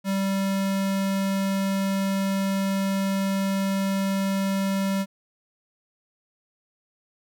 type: tone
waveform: square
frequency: 194.7 Hz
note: G3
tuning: 12 cents flat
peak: -23 dBFS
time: 0.04-5.06 s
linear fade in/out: 50 ms
effects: none